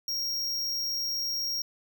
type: tone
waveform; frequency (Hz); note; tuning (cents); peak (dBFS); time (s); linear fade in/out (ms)
square; 5588; F8; 0; -29; 0.08-1.62; 2
effects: none